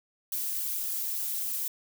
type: noise with flanger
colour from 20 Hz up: violet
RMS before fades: -32 dBFS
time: 0.32-1.68 s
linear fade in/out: 2 ms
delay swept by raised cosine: 0.63 to 6.23 ms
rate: 3.4 Hz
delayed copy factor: +0.95
effects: none